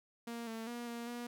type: tone with pitch steps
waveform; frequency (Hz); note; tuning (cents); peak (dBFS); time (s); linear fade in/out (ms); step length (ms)
sawtooth; 233.9 / 224.7 / 239 / 235.2 / 240.2; A#3 / A3 / A#3 / A#3 / B3; +6 / +37 / +43 / +16 / -48; -37; 0.27-1.27; 5; 200
effects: none